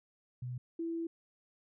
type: tone pair in turn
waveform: sine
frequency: 124.4 / 332.1 Hz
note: B2 / E4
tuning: +13 / +13 cents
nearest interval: octave + perfect fourth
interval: 1700 cents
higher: second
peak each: -37 / -34 dBFS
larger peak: second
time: 0.42-0.58 / 0.79-1.07 s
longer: second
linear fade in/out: 5 ms
effects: none